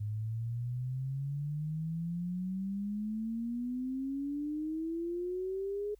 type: exponential sweep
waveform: sine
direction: up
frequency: 103.83 to 420.3 Hz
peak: -33 dBFS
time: 0-5.95 s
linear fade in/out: 10 ms
effects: added 50 Hz sine -59 dBFS peak until 5.99 s + white hiss -75 dBFS RMS until 5.99 s